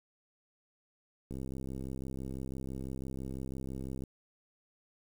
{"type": "click train", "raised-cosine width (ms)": 3, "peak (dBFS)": -28, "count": 181, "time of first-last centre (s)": [1.31, 4.037], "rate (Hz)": 66, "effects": ["9-bit"]}